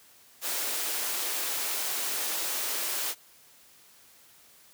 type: high-pass noise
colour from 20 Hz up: white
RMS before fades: -31 dBFS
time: 0.41-3.15 s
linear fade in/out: 50 ms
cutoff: 300 Hz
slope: 24 dB/octave
effects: white hiss -57 dBFS RMS until 4.73 s + high-pass 60 Hz 12 dB/octave